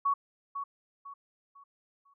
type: tone with echo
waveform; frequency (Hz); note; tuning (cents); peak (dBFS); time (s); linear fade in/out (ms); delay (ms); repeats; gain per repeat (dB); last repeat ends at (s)
sine; 1118; C#6; +14; -24; 0.05-0.14; 10; 500; 4; -9; 2.14
effects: none